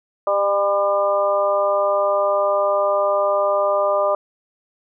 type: harmonic tone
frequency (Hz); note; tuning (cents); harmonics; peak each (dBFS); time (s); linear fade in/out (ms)
200; G3; +35; 2 / 3 / 4 / 5 / 6; -29 / -17 / -28 / -25 / -23; 0.27-4.15; 2
effects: none